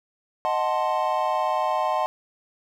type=chord; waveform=triangle; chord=D# diminished seventh; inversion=none; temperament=equal; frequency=622.3 / 740 / 880 / 1046.5 Hz; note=D#5 / F#5 / A5 / C6; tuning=0 / 0 / 0 / 0 cents; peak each=-25 dBFS; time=0.45-2.06 s; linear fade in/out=0 ms; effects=none